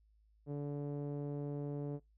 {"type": "tone with low-pass filter", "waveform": "sawtooth", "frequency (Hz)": 144.4, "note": "D3", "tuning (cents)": -29, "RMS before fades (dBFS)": -40, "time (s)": [0.46, 2], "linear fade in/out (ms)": 50, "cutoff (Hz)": 470, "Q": 1.6, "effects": ["noise-tail reverb RT60 0.2 s tail -26 dB re dry", "added 53 Hz sine -66 dBFS peak until 2.17 s"]}